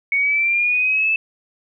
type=linear sweep; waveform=sine; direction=up; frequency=2217 to 2637 Hz; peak=-15 dBFS; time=0.12-1.16 s; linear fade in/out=2 ms; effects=none